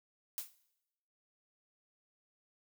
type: noise with exponential decay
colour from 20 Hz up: blue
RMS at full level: -36 dBFS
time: 0.38-0.55 s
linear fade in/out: 0 ms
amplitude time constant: 35 ms
effects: noise-tail reverb RT60 0.9 s tail -19 dB re dry